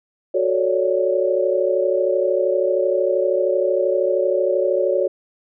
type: chord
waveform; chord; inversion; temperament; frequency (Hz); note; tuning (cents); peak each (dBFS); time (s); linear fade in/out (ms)
sine; D major seventh; first; equal; 370 / 440 / 554.4 / 587.3; F#4 / A4 / C#5 / D5; 0 / 0 / 0 / 0; -21 / -24 / -19 / -24; 0.34-5.08; 10
effects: none